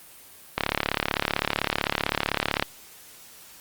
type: click train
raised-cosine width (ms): 0.3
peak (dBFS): -5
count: 74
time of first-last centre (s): 0.58-2.625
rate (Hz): 35.7
effects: white hiss -48 dBFS RMS until 3.6 s + Opus 32 kbps